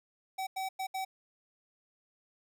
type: tone bursts at uneven times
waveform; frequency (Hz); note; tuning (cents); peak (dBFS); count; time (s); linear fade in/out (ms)
square; 763; G5; -47; -34; 4; 0.38-0.47 / 0.56-0.69 / 0.79-0.87 / 0.94-1.05; 10
effects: none